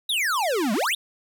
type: exponential two-way sweep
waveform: square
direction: down then up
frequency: 3951 to 196 to 3951 Hz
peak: -22 dBFS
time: 0.09-0.95 s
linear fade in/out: 5 ms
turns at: 0.73 s
effects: none